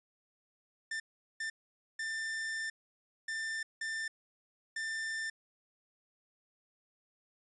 45% pulse tone bursts at uneven times, 1787 Hz, A6, 26 cents sharp, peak -35 dBFS, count 6, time 0.91-1 / 1.4-1.5 / 1.99-2.7 / 3.28-3.63 / 3.81-4.08 / 4.76-5.3 s, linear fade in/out 5 ms, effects resampled to 22050 Hz

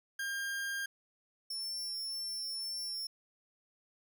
40% pulse tone pair in turn, 1605 / 5399 Hz, G6 / E8, +40 / +41 cents, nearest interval octave + major sixth, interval 2101 cents, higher second, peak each -34 / -36 dBFS, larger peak first, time 0.19-0.86 / 1.5-3.07 s, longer second, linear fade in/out 5 ms, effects none

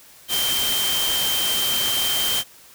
sine tone in noise, 3136 Hz, G7, in tune, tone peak -22 dBFS, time 0.28-2.44 s, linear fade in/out 50 ms, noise white, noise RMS -24 dBFS, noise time 0.28-2.44 s, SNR -1 dB, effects white hiss -48 dBFS RMS until 2.74 s

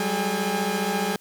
sawtooth tone cluster, 187 / 201.6 / 427.9 / 809 Hz, F#3 / G3 / A4 / G#5, +19 / +49 / -48 / -46 cents, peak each -25 dBFS, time 0-1.16 s, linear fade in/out 2 ms, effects white hiss -57 dBFS RMS until 1.2 s

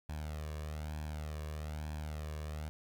sawtooth tone with flanger, 76.3 Hz, D#2, 33 cents flat, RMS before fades -41 dBFS, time 0.09-2.69 s, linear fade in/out 0 ms, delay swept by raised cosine 1.2 to 1.78 ms, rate 1.1 Hz, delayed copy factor +0.65, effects none

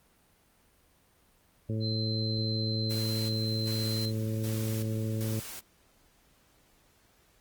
harmonic tone, 110 Hz, A2, in tune, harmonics 1 / 2 / 3 / 4 / 5, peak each -30 / -36 / -40 / -42 / -44 dBFS, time 1.69-5.4 s, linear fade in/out 5 ms
sine tone, 4092 Hz, C8, 39 cents flat, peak -34 dBFS, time 1.8-4.12 s, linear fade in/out 50 ms
white noise with tremolo, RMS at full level -42 dBFS, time 2.9-5.61 s, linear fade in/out 5 ms, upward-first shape square, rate 1.3 Hz, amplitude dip 65%
effects pink hiss -65 dBFS RMS until 7.4 s + Opus 32 kbps

